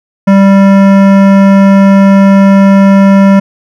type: tone with hard clipping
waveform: sine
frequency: 196 Hz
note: G3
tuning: in tune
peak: -3 dBFS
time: 0.27-3.4 s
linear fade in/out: 10 ms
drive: 16 dB
effects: none